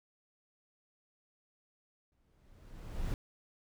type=noise with exponential growth; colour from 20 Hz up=brown; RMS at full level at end=-34 dBFS; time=2.12-3.14 s; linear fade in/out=1 ms; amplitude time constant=220 ms; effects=none